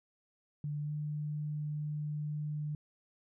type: tone with pitch glide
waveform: sine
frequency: 147.6 to 149.83 Hz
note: D3 to D3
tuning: +9 to +35 cents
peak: -34 dBFS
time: 0.64-2.75 s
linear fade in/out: 2 ms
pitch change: +26 cents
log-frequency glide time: 0.81-0.92 s
effects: none